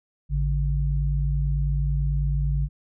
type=tone pair together; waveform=sine; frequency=53.68 / 142.8 Hz; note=A1 / D3; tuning=-42 / -48 cents; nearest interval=octave + perfect fourth; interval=1694 cents; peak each=-22 / -25 dBFS; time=0.29-2.69 s; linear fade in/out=50 ms; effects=none